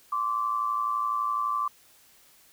sine tone pair together, 1046.5 / 1158.4 Hz, C6 / D6, 0 / -24 cents, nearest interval major second, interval 176 cents, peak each -31 / -26 dBFS, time 0.12-1.68 s, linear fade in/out 5 ms, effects white hiss -58 dBFS RMS until 2.52 s

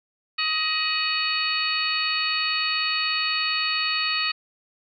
harmonic tone with a mistuned harmonic, 629 Hz, D#5, 19 cents sharp, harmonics 2 / 3 / 4 / 5 / 6 / 7, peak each -30 / -31 / -27 / -31 / -32 / -27 dBFS, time 0.38-4.32 s, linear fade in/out 10 ms, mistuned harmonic 5, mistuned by -120 cents, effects none

